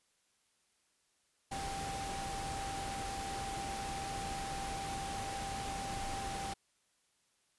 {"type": "tone in noise", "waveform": "sine", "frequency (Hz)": 787, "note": "G5", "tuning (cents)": 7, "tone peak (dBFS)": -40, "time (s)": [1.51, 6.54], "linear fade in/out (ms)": 10, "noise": "pink", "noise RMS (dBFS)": -42, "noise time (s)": [1.51, 6.54], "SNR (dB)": -1, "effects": ["white hiss -75 dBFS RMS until 7.58 s", "resampled to 24000 Hz"]}